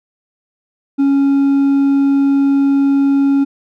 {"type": "tone with hard clipping", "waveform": "triangle", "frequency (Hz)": 277.2, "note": "C#4", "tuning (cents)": 0, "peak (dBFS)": -10, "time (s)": [0.98, 3.45], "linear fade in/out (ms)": 20, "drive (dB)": 5, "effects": []}